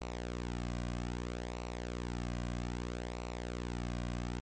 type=tone with flanger; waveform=sawtooth; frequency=60 Hz; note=B1; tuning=49 cents flat; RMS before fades=-39 dBFS; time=0.01-4.4 s; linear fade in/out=0 ms; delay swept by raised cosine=0.59 to 2.29 ms; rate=0.62 Hz; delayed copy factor=-0.55; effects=MP3 32 kbps